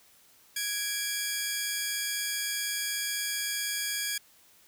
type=tone pair together; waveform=10% pulse; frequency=1658 / 2345 Hz; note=G#6 / D7; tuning=-3 / -3 cents; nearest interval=tritone; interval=600 cents; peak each=-23 / -25 dBFS; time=0.56-4.18 s; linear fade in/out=5 ms; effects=white hiss -60 dBFS RMS until 4.67 s